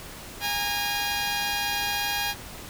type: tone pair together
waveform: 10% pulse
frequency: 818.2 / 932.3 Hz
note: G#5 / A#5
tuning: -26 / 0 cents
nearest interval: major second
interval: 226 cents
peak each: -18 / -25 dBFS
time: 0.4-2.35 s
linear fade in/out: 50 ms
effects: pink hiss -41 dBFS RMS until 2.69 s